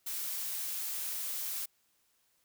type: noise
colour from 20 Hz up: blue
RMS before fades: -37 dBFS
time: 0.06-1.66 s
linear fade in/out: 10 ms
effects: white hiss -73 dBFS RMS until 2.44 s